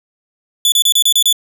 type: tone bursts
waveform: sawtooth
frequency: 3464 Hz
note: A7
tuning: 28 cents flat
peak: -6 dBFS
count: 7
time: 0.65-1.327 s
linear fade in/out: 2 ms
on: 71 ms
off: 30 ms
effects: none